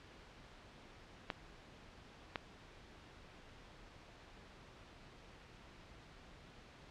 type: clicks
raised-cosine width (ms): 0.3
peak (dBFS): -21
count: 2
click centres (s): 1.302 / 2.358
effects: pink hiss -58 dBFS RMS until 6.9 s + low-pass 4000 Hz 12 dB/octave

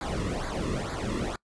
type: noise with flanger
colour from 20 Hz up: brown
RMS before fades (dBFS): -31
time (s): 0.01-1.36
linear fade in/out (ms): 2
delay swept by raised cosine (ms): 0.34 to 1.34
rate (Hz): 2.2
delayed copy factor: -0.8
effects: noise-tail reverb RT60 0.1 s tail -24 dB re dry + resampled to 22050 Hz

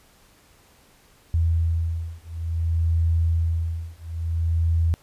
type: beating tone pair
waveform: sine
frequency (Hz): 82.41 / 82.98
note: E2 / E2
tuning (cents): 0 / +12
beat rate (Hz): 0.57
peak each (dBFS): -23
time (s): 1.34-4.94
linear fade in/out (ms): 0
effects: pink hiss -56 dBFS RMS until 5.02 s + resampled to 32000 Hz

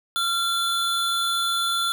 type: tone pair together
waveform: square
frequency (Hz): 1374 / 3469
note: F6 / A7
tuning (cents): -29 / -25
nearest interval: octave + major third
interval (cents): 1604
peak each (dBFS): -25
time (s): 0.16-1.92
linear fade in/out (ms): 0
effects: none

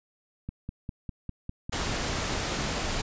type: click train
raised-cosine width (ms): 5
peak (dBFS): -22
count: 9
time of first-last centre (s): 0.49-2.096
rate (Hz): 4.98
type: noise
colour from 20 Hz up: pink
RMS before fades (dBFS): -30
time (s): 1.72-3.02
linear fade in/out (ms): 10
effects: resampled to 16000 Hz

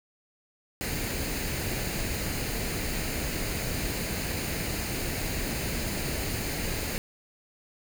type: noise with comb filter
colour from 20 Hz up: pink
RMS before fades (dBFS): -31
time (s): 0.81-6.98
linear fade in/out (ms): 0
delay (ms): 0.44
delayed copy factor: +0.5
effects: none

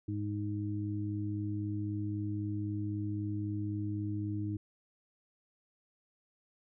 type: harmonic tone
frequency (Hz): 103.83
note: G#2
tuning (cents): 0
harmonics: 1 / 2 / 3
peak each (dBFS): -35 / -43 / -37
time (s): 0.08-4.57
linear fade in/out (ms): 5
effects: none

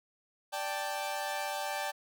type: chord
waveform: sawtooth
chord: D suspended fourth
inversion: none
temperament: equal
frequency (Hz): 587.3 / 784 / 880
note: D5 / G5 / A5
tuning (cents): 0 / 0 / 0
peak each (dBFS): -35 / -33 / -35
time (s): 0.52-1.92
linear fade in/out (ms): 20
effects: none

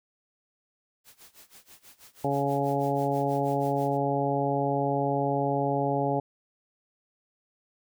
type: noise with tremolo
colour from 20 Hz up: white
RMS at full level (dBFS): -50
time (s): 1.04-3.98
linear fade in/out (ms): 50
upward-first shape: sine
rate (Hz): 6.2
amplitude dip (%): 90
type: harmonic tone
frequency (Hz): 140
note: C#3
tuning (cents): +18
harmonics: 1 / 2 / 3 / 4 / 5 / 6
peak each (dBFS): -31 / -31 / -31 / -31 / -31 / -31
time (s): 2.24-6.2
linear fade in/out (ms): 5
effects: none

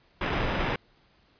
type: noise with sample-and-hold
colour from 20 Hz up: pink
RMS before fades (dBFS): -28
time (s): 0.21-0.76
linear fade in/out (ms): 5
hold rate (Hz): 4410
effects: pink hiss -63 dBFS RMS until 1.39 s + resampled to 11025 Hz

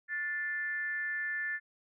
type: tone with frequency modulation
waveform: sine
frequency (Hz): 1760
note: A6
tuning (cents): 0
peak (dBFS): -32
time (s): 0.08-1.6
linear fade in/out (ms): 50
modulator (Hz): 328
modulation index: 0.49
effects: none

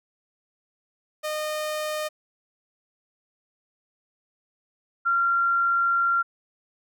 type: tone pair in turn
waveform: sawtooth / sine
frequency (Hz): 612 / 1378.7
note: D#5 / F6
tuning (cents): -29 / -23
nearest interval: octave + major second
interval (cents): 1406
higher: second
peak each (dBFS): -23 / -19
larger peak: second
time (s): 1.23-2.09 / 5.05-6.23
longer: second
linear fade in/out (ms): 20
effects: none

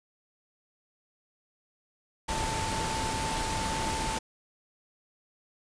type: tone in noise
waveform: sine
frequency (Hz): 886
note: A5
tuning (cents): +12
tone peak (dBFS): -33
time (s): 2.28-4.19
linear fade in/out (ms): 10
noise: pink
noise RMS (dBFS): -32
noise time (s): 2.28-4.19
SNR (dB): -4
effects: resampled to 22050 Hz

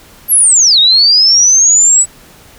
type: linear two-way sweep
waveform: sine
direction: down then up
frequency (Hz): 11840 to 3667 to 7950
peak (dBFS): -4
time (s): 0.28-2.06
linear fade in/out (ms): 50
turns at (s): 0.79
effects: pink hiss -40 dBFS RMS until 2.58 s

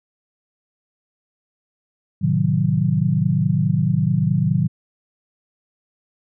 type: chord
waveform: sine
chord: A diminished seventh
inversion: none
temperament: equal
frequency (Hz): 110 / 130.81 / 155.56 / 185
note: A2 / C3 / Eb3 / Gb3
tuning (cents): 0 / 0 / 0 / 0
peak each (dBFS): -23 / -22 / -19 / -21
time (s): 2.21-4.68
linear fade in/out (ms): 20
effects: none

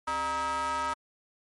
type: ring-modulated tone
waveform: square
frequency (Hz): 168.9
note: E3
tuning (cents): +42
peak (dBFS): -26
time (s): 0.07-0.94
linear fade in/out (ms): 10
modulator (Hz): 1110
effects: MP3 48 kbps

